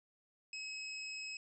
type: tone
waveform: 25% pulse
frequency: 2562 Hz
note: E7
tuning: 50 cents flat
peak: -38 dBFS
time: 0.53-1.37 s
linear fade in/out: 2 ms
effects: resampled to 24000 Hz